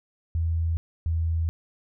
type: tone pair in turn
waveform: sine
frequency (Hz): 82.41 / 82.04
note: E2 / E2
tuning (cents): 0 / -8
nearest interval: unison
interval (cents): 8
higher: first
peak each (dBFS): -22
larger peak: neither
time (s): 0.35-0.77 / 1.06-1.49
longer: second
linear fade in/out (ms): 0
effects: none